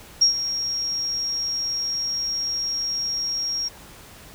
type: tone with ADSR envelope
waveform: sine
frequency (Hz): 5588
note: F8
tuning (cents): 0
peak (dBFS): -11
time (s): 0.21-3.69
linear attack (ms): 11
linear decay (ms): 110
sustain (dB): -12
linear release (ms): 16
effects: pink hiss -45 dBFS RMS until 4.34 s